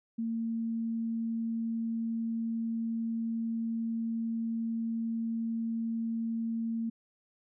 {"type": "tone", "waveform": "sine", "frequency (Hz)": 227.8, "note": "A#3", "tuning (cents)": -40, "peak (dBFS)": -30, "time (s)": [0.18, 6.9], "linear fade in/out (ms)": 10, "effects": []}